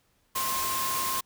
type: tone in noise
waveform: sine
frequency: 1059 Hz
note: C6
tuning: 21 cents sharp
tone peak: -30 dBFS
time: 0.35-1.21 s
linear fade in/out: 10 ms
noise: white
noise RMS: -31 dBFS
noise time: 0.35-1.21 s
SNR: -2 dB
effects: pink hiss -69 dBFS RMS until 1.25 s